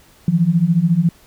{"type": "beating tone pair", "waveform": "sine", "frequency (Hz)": [160.8, 174.8], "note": ["E3", "F3"], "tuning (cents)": [-43, 2], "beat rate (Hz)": 14, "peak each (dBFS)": [-16, -14], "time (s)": [0.28, 1.09], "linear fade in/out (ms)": 2, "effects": ["pink hiss -50 dBFS RMS until 1.26 s"]}